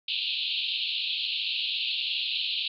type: band-pass noise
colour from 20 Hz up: pink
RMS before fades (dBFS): -30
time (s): 0.08-2.68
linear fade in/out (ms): 5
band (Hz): 2600 to 4300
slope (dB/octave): 96
effects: none